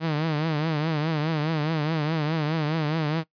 sawtooth tone with vibrato, 155.56 Hz, D#3, in tune, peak -19 dBFS, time 0-3.24 s, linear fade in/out 50 ms, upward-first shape triangle, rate 4.8 Hz, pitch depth 120 cents each way, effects noise-tail reverb RT60 0.1 s tail -20 dB re dry + resampled to 11025 Hz

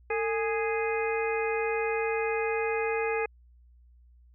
harmonic tone with a mistuned harmonic, 415.3 Hz, G#4, in tune, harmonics 1 / 2 / 3 / 4 / 5 / 6, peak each -28 / -34 / -39 / -38 / -37 / -36 dBFS, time 0.1-3.26 s, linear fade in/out 5 ms, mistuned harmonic 1, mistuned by +140 cents, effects added 60 Hz sine -54 dBFS peak until 4.34 s

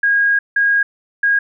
sine tone bursts at uneven times, 1635 Hz, G#6, 28 cents flat, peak -11 dBFS, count 3, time 0.03-0.39 / 0.56-0.83 / 1.23-1.39 s, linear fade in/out 5 ms, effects none

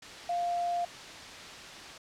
sine tone in noise, 698.5 Hz, F5, in tune, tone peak -28 dBFS, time 0.29-0.85 s, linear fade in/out 5 ms, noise white, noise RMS -44 dBFS, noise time 0.02-1.98 s, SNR +13 dB, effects low-pass 5000 Hz 12 dB/octave

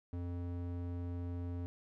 square tone with band-pass filter, 87.31 Hz, F2, in tune, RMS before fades -40 dBFS, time 0.13-1.66 s, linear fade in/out 0 ms, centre 180 Hz, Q 0.79, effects none

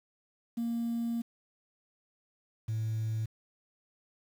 sine tone pair in turn, 233.1 / 110.65 Hz, A#3 / A2, 0 / +10 cents, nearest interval octave + minor second, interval 1290 cents, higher first, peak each -28 dBFS, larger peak neither, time 0.57-1.22 / 2.68-3.26 s, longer first, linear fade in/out 10 ms, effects tanh soft clip ceiling -28 dBFS + 9-bit

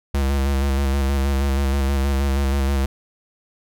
square tone with vibrato, 68.6 Hz, C#2, 17 cents flat, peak -18 dBFS, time 0.14-2.86 s, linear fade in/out 5 ms, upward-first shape square, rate 6.3 Hz, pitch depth 34 cents each way, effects none

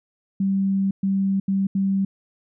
sine tone bursts at uneven times, 194.5 Hz, G3, 13 cents flat, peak -18 dBFS, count 4, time 0.4-0.91 / 1.03-1.4 / 1.48-1.67 / 1.75-2.05 s, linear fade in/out 5 ms, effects none

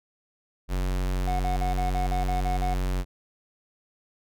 square tone, 46.13 Hz, F#1, 4 cents flat, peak -25 dBFS, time 0.68-3.05 s, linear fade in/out 50 ms
triangle tone bursts, 730 Hz, F#5, 24 cents flat, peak -26 dBFS, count 9, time 1.27-2.744 s, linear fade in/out 10 ms, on 130 ms, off 38 ms
effects none

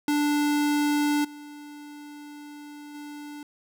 square tone with level steps, 293.7 Hz, D4, in tune, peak -22 / -41 / -38 dBFS, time 0.08-3.43 s, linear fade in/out 2 ms, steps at 1.24 / 2.94 s, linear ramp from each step 10 ms, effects none

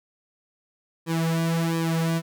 sawtooth tone with flanger, 164.81 Hz, E3, in tune, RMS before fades -24 dBFS, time 1.06-2.22 s, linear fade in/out 50 ms, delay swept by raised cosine 1.4 to 3.8 ms, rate 1.4 Hz, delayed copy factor -1, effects none

